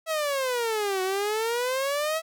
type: exponential two-way sweep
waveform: sawtooth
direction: down then up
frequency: 655 to 370 to 655 Hz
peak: -21 dBFS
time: 0.06-2.22 s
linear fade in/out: 50 ms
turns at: 1.02 s
effects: none